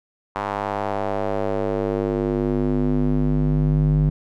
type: tone with band-pass filter sweep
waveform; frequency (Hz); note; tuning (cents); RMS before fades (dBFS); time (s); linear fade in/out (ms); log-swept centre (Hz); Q
square; 50.3; G1; +45; -21; 0.35-4.1; 10; 990 to 140; 2
effects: none